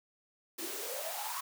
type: noise with high-pass filter sweep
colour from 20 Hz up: white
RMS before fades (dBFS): -39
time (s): 0.58-1.41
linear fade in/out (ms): 10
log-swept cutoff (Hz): 300 to 1100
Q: 9.3
effects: none